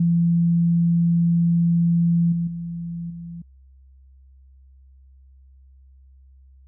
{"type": "tone with level steps", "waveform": "sine", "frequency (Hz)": 169.7, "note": "F3", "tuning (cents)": -49, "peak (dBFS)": [-15, -20, -27, -32], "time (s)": [0, 3.42], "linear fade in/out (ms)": 5, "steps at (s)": [2.32, 2.47, 3.1], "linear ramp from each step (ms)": 5, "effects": ["added 66 Hz sine -47 dBFS peak until 6.67 s"]}